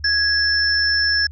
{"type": "tone pair together", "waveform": "sine", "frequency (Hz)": [1661.2, 5337], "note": ["G#6", "E8"], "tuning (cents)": [0, 21], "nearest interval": "octave + minor sixth", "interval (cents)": 2021, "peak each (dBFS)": -18, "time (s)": [0.04, 1.27], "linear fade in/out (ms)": 5, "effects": ["added 75 Hz sine -33 dBFS peak until 1.31 s"]}